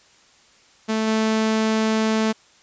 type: tone with level steps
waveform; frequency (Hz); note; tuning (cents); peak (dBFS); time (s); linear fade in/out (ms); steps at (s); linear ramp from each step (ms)
sawtooth; 219.6; A3; -3; -16 / -14; 0.88-2.33; 20; 1.07; 10
effects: white hiss -54 dBFS RMS until 2.62 s + resampled to 16000 Hz